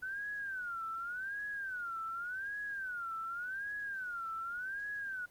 sine tone with vibrato, 1489 Hz, F#6, 11 cents sharp, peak -37 dBFS, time 0.02-5.26 s, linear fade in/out 10 ms, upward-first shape sine, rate 0.87 Hz, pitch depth 200 cents each way, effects pink hiss -64 dBFS RMS until 5.3 s + Opus 24 kbps

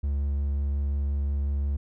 triangle tone with vibrato, 70.6 Hz, C#2, 32 cents sharp, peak -22 dBFS, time 0.03-1.77 s, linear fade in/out 10 ms, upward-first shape sine, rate 5.6 Hz, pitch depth 9 cents each way, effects none

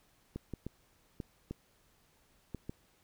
clicks, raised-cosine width 3 ms, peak -26 dBFS, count 7, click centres 0.36 / 0.537 / 0.666 / 1.202 / 1.51 / 2.547 / 2.695 s, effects pink hiss -69 dBFS RMS until 3.03 s

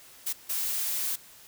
blue noise bursts at uneven times, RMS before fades -30 dBFS, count 2, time 0.26-0.33 / 0.49-1.16 s, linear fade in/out 10 ms, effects white hiss -52 dBFS RMS until 1.47 s

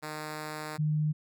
5% pulse / sine tone pair in turn, 153.4 / 152.43 Hz, D#3 / D#3, -24 / -35 cents, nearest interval unison, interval 11 cents, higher first, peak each -25 dBFS, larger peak neither, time 0.02-0.78 / 0.78-1.13 s, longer first, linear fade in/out 20 ms, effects none

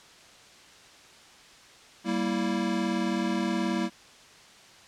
square chord, E diminished, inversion first, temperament equal with one note detuned, 194.31 / 233.1 / 329.6 Hz, G3 / Bb3 / E4, -15 / 0 / 0 cents, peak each -31 dBFS, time 2.04-3.9 s, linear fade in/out 50 ms, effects white hiss -52 dBFS RMS until 4.87 s + low-pass 6000 Hz 12 dB/octave

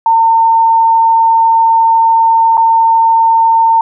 sine tone with dropouts, 907 Hz, A#5, 48 cents flat, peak -5 dBFS, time 0.06-3.81 s, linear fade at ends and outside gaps 2 ms, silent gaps 2.571-2.577 s, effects none

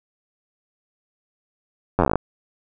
slowing click train, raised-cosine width 1 ms, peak -3 dBFS, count 12, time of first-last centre 1.99-2.156 s, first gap 10 ms, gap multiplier 1.08, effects none

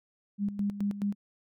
sine tone with tremolo, 202.5 Hz, G#3, 43 cents flat, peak -26 dBFS, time 0.38-1.15 s, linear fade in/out 50 ms, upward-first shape square, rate 4.7 Hz, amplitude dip 70%, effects none

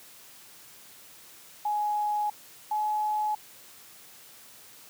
sine tone pair in turn, 837 / 848.7 Hz, G#5 / G#5, +13 / +37 cents, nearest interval unison, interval 24 cents, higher second, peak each -25 dBFS, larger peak neither, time 1.65-2.3 / 2.71-3.35 s, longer first, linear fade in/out 5 ms, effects white hiss -51 dBFS RMS until 4.89 s + high-pass 80 Hz 12 dB/octave

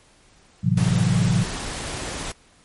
sine chord, F# half-diminished seventh, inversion first, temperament equal, 110 / 130.81 / 164.81 / 185 Hz, A2 / C3 / E3 / F#3, 0 / 0 / 0 / 0 cents, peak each -22 dBFS, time 0.63-1.44 s, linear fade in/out 20 ms
pink noise, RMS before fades -30 dBFS, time 0.77-2.32 s, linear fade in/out 5 ms
effects pink hiss -55 dBFS RMS until 2.64 s + MP3 48 kbps

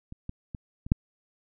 clicks, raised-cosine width 5 ms, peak -28 / -22 / -23 / -26 / -7 dBFS, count 5, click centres 0.124 / 0.294 / 0.548 / 0.865 / 0.919 s, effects none

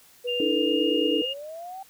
sine tone with vibrato, 487.1 Hz, B4, 24 cents flat, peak -27 dBFS, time 0.24-1.26 s, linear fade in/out 20 ms, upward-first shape sine, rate 9.4 Hz, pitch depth 8 cents each way
sine tone with pitch glide, 2800 to 2837 Hz, F7 to F7, +4 to +27 cents, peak -27 dBFS, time 0.27-1.34 s, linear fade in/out 20 ms, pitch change +23 cents, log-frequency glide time 0.39-0.81 s
sine chord, D suspended second, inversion none, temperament equal with one note detuned, 293.7 / 322.5 / 440 Hz, D4 / E4 / A4, 0 / -38 / 0 cents, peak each -27 dBFS, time 0.4-1.22 s, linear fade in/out 2 ms
sine linear sweep, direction up, 272.7 to 784 Hz, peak -35 dBFS, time 0.74-1.83 s, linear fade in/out 5 ms
effects white hiss -55 dBFS RMS until 1.89 s

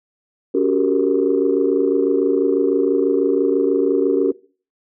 sine tone cluster, 281.7 / 369.3 / 395.4 / 463.4 Hz, C#4 / F#4 / G4 / A#4, +28 / -3 / +15 / -10 cents, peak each -19 dBFS, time 0.54-4.32 s, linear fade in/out 10 ms, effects noise-tail reverb RT60 0.4 s tail -20 dB re dry + tanh soft clip ceiling -5 dBFS

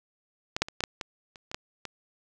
clicks, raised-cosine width 0.2 ms, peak -12 / -6 / -21 / -13 / -8 / -16 / -29 / -22 / -13 / -19 dBFS, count 10, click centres 0.565 / 0.62 / 0.685 / 0.806 / 0.838 / 1.012 / 1.358 / 1.515 / 1.545 / 1.853 s, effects none

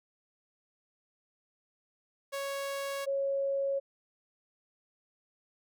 sawtooth / sine tone pair in turn, 554.4 / 550.9 Hz, C#5 / C#5, 0 / -11 cents, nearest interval unison, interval 11 cents, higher first, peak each -30 / -28 dBFS, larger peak second, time 2.32-3.06 / 3.06-3.8 s, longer neither, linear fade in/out 20 ms, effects none

